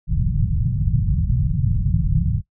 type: low-pass noise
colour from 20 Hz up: white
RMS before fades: -19 dBFS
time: 0.07-2.42 s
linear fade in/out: 50 ms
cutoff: 160 Hz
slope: 48 dB/octave
effects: noise-tail reverb RT60 0.1 s tail -19 dB re dry